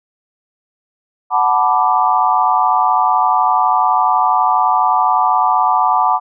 sine chord, B minor seventh, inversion second, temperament equal with one note detuned, 740 / 875.9 / 987.8 / 1174.7 Hz, F#5 / A5 / B5 / D6, 0 / -8 / 0 / 0 cents, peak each -16 dBFS, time 1.3-6.2 s, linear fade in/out 50 ms, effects none

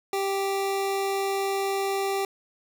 25% pulse tone, 392 Hz, G4, in tune, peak -21 dBFS, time 0.13-2.25 s, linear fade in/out 2 ms, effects none

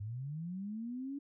sine linear sweep, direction up, 98 to 286.5 Hz, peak -38 dBFS, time 0-1.19 s, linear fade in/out 10 ms, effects none

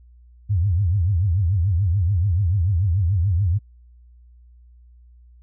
sine tone with vibrato, 92.1 Hz, F#2, 7 cents flat, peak -16 dBFS, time 0.49-3.59 s, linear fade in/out 20 ms, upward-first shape triangle, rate 6.9 Hz, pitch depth 280 cents each way, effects added 60 Hz sine -46 dBFS peak until 5.42 s

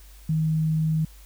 sine tone, 157.7 Hz, D#3, 24 cents sharp, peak -20 dBFS, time 0.29-1.05 s, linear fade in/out 5 ms, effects added 50 Hz sine -45 dBFS peak until 1.25 s + white hiss -54 dBFS RMS until 1.25 s

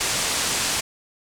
white low-pass noise, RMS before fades -24 dBFS, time 0-0.81 s, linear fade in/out 10 ms, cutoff 8900 Hz, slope 24 dB/octave, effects none

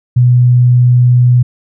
sine tone, 123.47 Hz, B2, in tune, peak -4 dBFS, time 0.16-1.43 s, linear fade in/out 10 ms, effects none

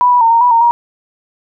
sine tone with pitch steps, 986 / 979 / 913 / 925 / 979 / 921 / 948 Hz, B5 / B5 / A#5 / A#5 / B5 / A#5 / A#5, -3 / -15 / -36 / -14 / -15 / -21 / +29 cents, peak -6 dBFS, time 0.01-0.71 s, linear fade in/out 0 ms, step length 100 ms, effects none

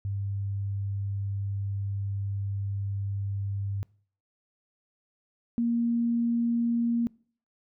sine tone pair in turn, 99.4 / 234.6 Hz, G2 / A#3, +25 / +11 cents, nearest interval octave + minor third, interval 1486 cents, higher second, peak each -28 / -23 dBFS, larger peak second, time 0.05-3.83 / 5.58-7.07 s, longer first, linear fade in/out 0 ms, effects noise-tail reverb RT60 0.5 s tail -25 dB re dry

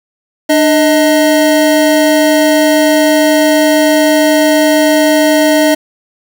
square tone pair together, 299 / 628 Hz, D4 / D#5, +31 / +16 cents, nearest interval octave + minor second, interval 1285 cents, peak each -10 dBFS, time 0.49-5.75 s, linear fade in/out 10 ms, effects 7-bit

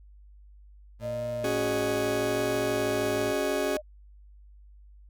30% pulse tone with vibrato, 111.7 Hz, A2, 27 cents sharp, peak -34 dBFS, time 0.99-3.34 s, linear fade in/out 50 ms, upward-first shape sine, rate 0.83 Hz, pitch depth 70 cents each way
sine tone, 610 Hz, D#5, 34 cents flat, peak -30 dBFS, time 1.01-3.82 s, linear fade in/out 50 ms
40% pulse chord, C# suspended fourth, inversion none, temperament just, 277.2 / 369.6 / 415.8 Hz, C#4 / F#4 / G#4, 0 / -2 / +2 cents, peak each -32 / -31 / -30 dBFS, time 1.44-3.77 s, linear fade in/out 2 ms
effects added 50 Hz sine -49 dBFS peak until 5.09 s

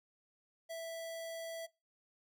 square tone with notch filter, 659.3 Hz, E5, in tune, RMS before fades -43 dBFS, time 0.69-1.67 s, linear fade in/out 20 ms, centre 1300 Hz, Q 1.3, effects noise-tail reverb RT60 0.3 s tail -24 dB re dry

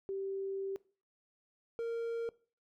sine / triangle tone pair in turn, 389.3 / 463 Hz, G4 / A#4, -12 / -12 cents, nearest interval minor third, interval 300 cents, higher second, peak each -35 / -32 dBFS, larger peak second, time 0.09-0.76 / 1.79-2.29 s, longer first, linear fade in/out 0 ms, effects noise-tail reverb RT60 0.4 s tail -21 dB re dry

